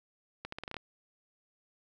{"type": "accelerating click train", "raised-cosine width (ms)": 0.3, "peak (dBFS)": -23, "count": 8, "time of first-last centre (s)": [0.45, 0.767], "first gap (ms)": 74, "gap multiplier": 0.83, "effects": []}